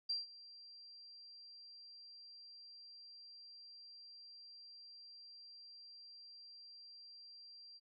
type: tone with ADSR envelope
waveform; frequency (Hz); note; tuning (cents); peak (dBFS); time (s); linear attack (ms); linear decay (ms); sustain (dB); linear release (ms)
sine; 4730; D8; +12; -34; 0.09-7.8; 10; 160; -20; 34
effects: none